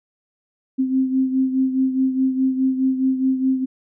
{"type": "beating tone pair", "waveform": "sine", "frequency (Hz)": [261.6, 266.4], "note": ["C4", "C4"], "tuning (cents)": [0, 31], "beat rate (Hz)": 4.8, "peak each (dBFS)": [-17, -24], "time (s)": [0.78, 3.66], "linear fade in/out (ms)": 20, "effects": []}